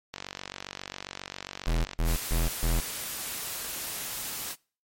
click train, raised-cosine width 0.2 ms, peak -18 dBFS, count 86, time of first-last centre 0.14-1.933 s, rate 47.4 Hz
square tone bursts, 41.2 Hz, E1, in tune, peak -24 dBFS, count 4, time 1.67-2.8 s, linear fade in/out 0 ms, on 170 ms, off 150 ms
white noise, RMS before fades -35 dBFS, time 2.04-4.56 s, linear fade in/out 50 ms
effects noise-tail reverb RT60 0.4 s tail -25 dB re dry + MP3 64 kbps

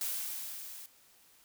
blue noise with level ramp, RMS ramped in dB -34 to -48 dBFS, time 0.01-0.86 s, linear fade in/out 2 ms, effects white hiss -63 dBFS RMS until 1.44 s

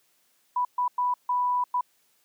sine tone bursts at uneven times, 987.8 Hz, B5, in tune, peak -22 dBFS, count 5, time 0.56-0.65 / 0.78-0.88 / 0.98-1.14 / 1.29-1.64 / 1.74-1.81 s, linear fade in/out 5 ms, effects white hiss -67 dBFS RMS until 2.24 s + high-pass 150 Hz 12 dB/octave

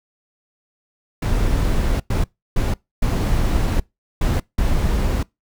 brown noise bursts at uneven times, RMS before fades -18 dBFS, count 6, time 1.22-2 / 2.1-2.24 / 2.56-2.74 / 3.02-3.8 / 4.21-4.4 / 4.58-5.23 s, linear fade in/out 5 ms, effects noise-tail reverb RT60 0.2 s tail -24 dB re dry

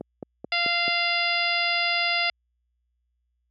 click train, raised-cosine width 2 ms, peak -18 dBFS, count 5, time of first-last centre 0.01-0.88 s, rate 4.6 Hz
harmonic tone, 693 Hz, F5, 14 cents flat, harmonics 1 / 2 / 3 / 4 / 5 / 6 / 7, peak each -30 / -32 / -26 / -28 / -32 / -35 / -29 dBFS, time 0.52-2.3 s, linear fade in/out 2 ms
effects added 60 Hz sine -50 dBFS peak until 3.5 s + high-pass 200 Hz 12 dB/octave

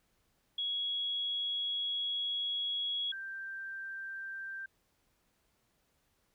sine tone pair in turn, 3333 / 1573 Hz, G#7 / G6, +5 / +6 cents, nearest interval octave + minor second, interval 1299 cents, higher first, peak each -32 / -39 dBFS, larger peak first, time 0.58-3.12 / 3.12-4.66 s, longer first, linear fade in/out 5 ms, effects pink hiss -75 dBFS RMS until 6.34 s

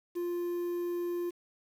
triangle tone with quantisation, 349.2 Hz, F4, in tune, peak -29 dBFS, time 0.15-1.31 s, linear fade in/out 20 ms, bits 9, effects none

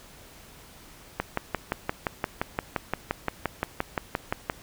click train, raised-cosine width 0.5 ms, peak -10 dBFS, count 20, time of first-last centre 1.2-4.499 s, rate 5.76 Hz, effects pink hiss -50 dBFS RMS until 4.62 s

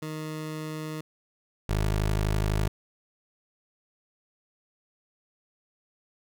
20% pulse tone pair in turn, 155.56 / 52.01 Hz, D#3 / G#1, 0 / +3 cents, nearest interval octave + perfect fifth, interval 1897 cents, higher first, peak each -28 / -19 dBFS, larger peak second, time 0.02-1.01 / 1.69-2.68 s, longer neither, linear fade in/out 5 ms, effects none

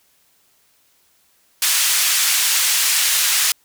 white band-pass noise, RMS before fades -17 dBFS, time 1.62-3.52 s, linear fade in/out 2 ms, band 1600 to 11000 Hz, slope 12 dB/octave, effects white hiss -59 dBFS RMS until 3.64 s

